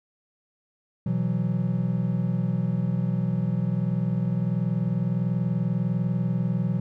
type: chord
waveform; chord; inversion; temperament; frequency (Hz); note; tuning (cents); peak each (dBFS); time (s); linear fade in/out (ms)
triangle; B suspended fourth; none; equal; 123.47 / 164.81 / 185; B2 / E3 / F#3; 0 / 0 / 0; -25; 1.06-6.8; 5
effects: none